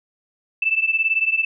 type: beating tone pair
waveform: sine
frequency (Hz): 2637 / 2655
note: E7 / E7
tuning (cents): 0 / +12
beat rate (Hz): 18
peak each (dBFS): -19 / -21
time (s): 0.62-1.45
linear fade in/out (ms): 5
effects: none